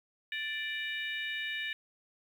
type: harmonic tone with a mistuned harmonic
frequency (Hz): 587.3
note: D5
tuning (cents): 0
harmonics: 3 / 4 / 5 / 6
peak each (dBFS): -37 / -39 / -41 / -43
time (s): 0.32-1.73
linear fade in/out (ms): 2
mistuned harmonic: 6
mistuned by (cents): +88
effects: 10-bit